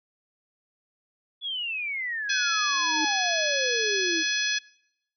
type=exponential sweep; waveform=sine; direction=down; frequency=3449 to 310 Hz; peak=-28 dBFS; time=1.41-4.24 s; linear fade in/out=50 ms
type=harmonic tone; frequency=843 Hz; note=G#5; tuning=26 cents sharp; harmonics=2 / 3 / 4 / 5 / 6 / 7; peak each=-28 / -30 / -31 / -32 / -33 / -33 dBFS; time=2.29-4.59 s; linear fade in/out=10 ms
type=tone with exponential growth; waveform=sine; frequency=311.1 Hz; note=D#4; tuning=in tune; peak=-26 dBFS; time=2.61-3.05 s; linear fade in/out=5 ms; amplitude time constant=94 ms
effects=noise-tail reverb RT60 0.8 s tail -23 dB re dry